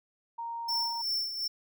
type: tone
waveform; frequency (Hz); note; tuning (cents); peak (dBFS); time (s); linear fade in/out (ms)
sine; 930; A#5; -4; -34; 0.38-1.02; 10
type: tone with tremolo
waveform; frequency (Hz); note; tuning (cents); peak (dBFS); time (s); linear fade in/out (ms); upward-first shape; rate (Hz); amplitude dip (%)
square; 5390; E8; +38; -28; 0.68-1.48; 10; sine; 2.7; 60
effects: none